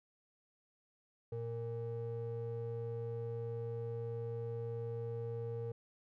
triangle ring-modulated tone, 174.61 Hz, F3, in tune, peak -33 dBFS, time 1.32-5.72 s, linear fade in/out 5 ms, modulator 290 Hz, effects none

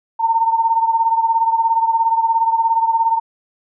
sine beating tone pair, 906 / 923 Hz, A#5 / A#5, -50 / -17 cents, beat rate 17 Hz, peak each -14 / -19 dBFS, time 0.19-3.2 s, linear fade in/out 20 ms, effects none

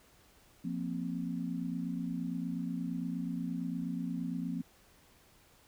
sine chord, F suspended fourth, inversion none, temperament equal, 174.61 / 233.1 / 261.6 Hz, F3 / Bb3 / C4, 0 / 0 / 0 cents, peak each -37 / -39 / -38 dBFS, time 0.64-4.62 s, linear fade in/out 10 ms, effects pink hiss -63 dBFS RMS until 5.67 s

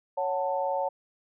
sine chord, F# minor, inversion second, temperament just, 555 / 740 / 888 Hz, C#5 / F#5 / A5, +2 / 0 / +16 cents, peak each -29 / -32 / -30 dBFS, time 0.17-0.89 s, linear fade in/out 10 ms, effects none

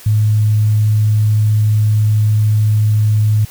sine tone, 106.9 Hz, A2, 49 cents flat, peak -9 dBFS, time 0.06-3.45 s, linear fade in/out 5 ms, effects white hiss -38 dBFS RMS until 3.5 s

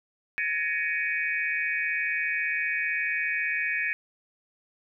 sine tone cluster, 1695 / 1851 / 2259 / 2494 Hz, G#6 / A#6 / C#7 / D#7, +35 / -13 / +32 / +3 cents, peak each -31 dBFS, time 0.38-3.93 s, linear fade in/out 0 ms, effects none

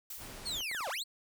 blue noise with exponential decay, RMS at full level -41 dBFS, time 0.1-0.66 s, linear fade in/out 5 ms, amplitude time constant 120 ms
pink low-pass noise, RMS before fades -47 dBFS, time 0.17-0.63 s, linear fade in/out 50 ms, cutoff 12000 Hz, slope 48 dB/octave
35% pulse linear two-way sweep, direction down then up, 4500 to 493.9 to 4500 Hz, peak -33 dBFS, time 0.45-1.04 s, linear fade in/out 20 ms, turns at 0.89 s
clicks, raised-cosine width 0.5 ms, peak -32 dBFS, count 5, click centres 0.606 / 0.714 / 0.748 / 0.807 / 0.874 s
effects none

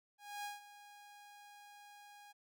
sawtooth tone with ADSR envelope, 821 Hz, G#5, 20 cents flat, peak -37 dBFS, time 0.18-2.33 s, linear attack 260 ms, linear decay 160 ms, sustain -15 dB, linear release 19 ms, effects none

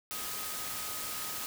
sine tone in noise, 1257 Hz, D#6, 17 cents sharp, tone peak -47 dBFS, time 0.11-1.46 s, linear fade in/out 0 ms, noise white, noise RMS -38 dBFS, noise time 0.11-1.46 s, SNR -12 dB, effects none

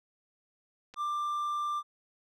clicks, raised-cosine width 0.2 ms, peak -33 dBFS, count 2, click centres 0.939 / 0.943 s
triangle tone, 1185 Hz, D6, 15 cents sharp, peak -28 dBFS, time 0.96-1.83 s, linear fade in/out 50 ms
effects none

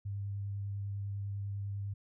sine tone with vibrato, 100 Hz, G2, 35 cents sharp, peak -35 dBFS, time 0.05-1.94 s, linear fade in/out 10 ms, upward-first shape triangle, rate 10 Hz, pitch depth 14 cents each way, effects none

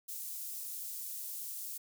white high-pass noise, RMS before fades -42 dBFS, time 0.08-1.78 s, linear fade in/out 10 ms, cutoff 7800 Hz, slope 12 dB/octave, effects none

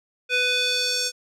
square tone with band-pass filter sweep, 497.4 Hz, B4, 12 cents sharp, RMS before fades -23 dBFS, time 0.29-1.12 s, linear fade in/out 50 ms, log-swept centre 2500 to 6100 Hz, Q 2.2, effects none

